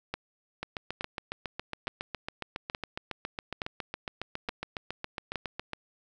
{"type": "two click trains", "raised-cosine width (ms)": 0.3, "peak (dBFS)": [-16, -18], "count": [7, 38], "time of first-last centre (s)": [[0.14, 5.357], [0.63, 5.733]], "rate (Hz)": [1.15, 7.25], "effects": []}